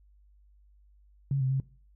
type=tone with pitch steps; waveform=sine; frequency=137.9 / 131.2 / 134 Hz; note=C#3 / C3 / C3; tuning=-9 / +5 / +42 cents; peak=-24 dBFS; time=1.31-1.601 s; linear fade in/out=2 ms; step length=97 ms; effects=noise-tail reverb RT60 0.4 s tail -20 dB re dry + added 50 Hz sine -57 dBFS peak until 1.95 s